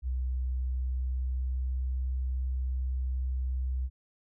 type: tone with pitch glide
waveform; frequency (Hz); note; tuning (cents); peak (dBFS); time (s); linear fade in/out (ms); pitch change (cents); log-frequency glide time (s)
sine; 63.4 to 64.1; B1 to C2; +46 to -35; -28; 0.02-3.9; 50; +19; 0.45-2.01
effects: none